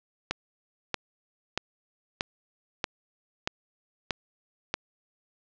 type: click train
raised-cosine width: 0.2 ms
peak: -9 dBFS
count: 8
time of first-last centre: 0.31-4.74 s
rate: 1.58 Hz
effects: low-pass 5000 Hz 12 dB/octave